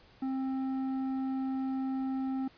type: tone with tanh clipping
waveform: sine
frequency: 264.7 Hz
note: C4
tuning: 20 cents sharp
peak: -32 dBFS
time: 0.22-2.48 s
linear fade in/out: 5 ms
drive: 9 dB
effects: pink hiss -60 dBFS RMS until 2.57 s + resampled to 11025 Hz